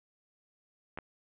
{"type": "clicks", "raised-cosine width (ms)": 0.5, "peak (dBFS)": -25, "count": 2, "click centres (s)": [0.975, 0.987], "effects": ["resampled to 8000 Hz", "10-bit"]}